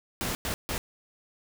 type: noise bursts at uneven times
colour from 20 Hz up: pink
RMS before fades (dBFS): -31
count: 3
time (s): 0.21-0.35 / 0.45-0.54 / 0.69-0.78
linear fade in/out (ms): 0
effects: none